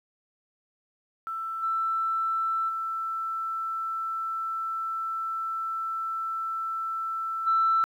sine tone with level steps, 1330 Hz, E6, 15 cents sharp, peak -30 / -24 / -28 / -19 dBFS, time 1.27-7.84 s, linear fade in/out 0 ms, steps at 1.62 / 2.68 / 7.46 s, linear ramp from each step 20 ms, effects tanh soft clip ceiling -15 dBFS + 10-bit

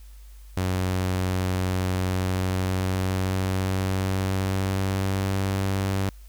sawtooth tone with pitch glide, 92.5 to 96.82 Hz, F#2 to G2, 0 to -21 cents, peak -19 dBFS, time 0.57-6.09 s, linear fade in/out 0 ms, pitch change +79 cents, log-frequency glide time 2.04-5.42 s, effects added 50 Hz sine -42 dBFS peak until 6.28 s + white hiss -58 dBFS RMS until 6.28 s

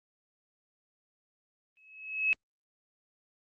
sine tone with exponential growth, 2576 Hz, E7, 41 cents flat, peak -21 dBFS, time 1.77-2.33 s, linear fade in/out 0 ms, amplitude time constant 120 ms, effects Opus 32 kbps

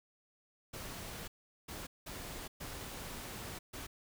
pink noise bursts at uneven times, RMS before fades -45 dBFS, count 5, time 0.73-1.28 / 1.68-1.87 / 2.06-2.48 / 2.6-3.59 / 3.73-3.87 s, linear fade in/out 10 ms, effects none

